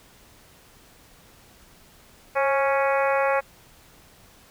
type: harmonic tone with a mistuned harmonic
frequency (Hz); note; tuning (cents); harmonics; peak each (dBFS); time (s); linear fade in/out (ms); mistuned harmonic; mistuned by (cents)
277.2; C#4; 0; 2 / 3 / 4 / 5 / 6 / 7 / 8 / 9; -22 / -26 / -28 / -30 / -32 / -33 / -34 / -35; 2.35-3.41; 20; 2; -33
effects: pink hiss -53 dBFS RMS until 4.5 s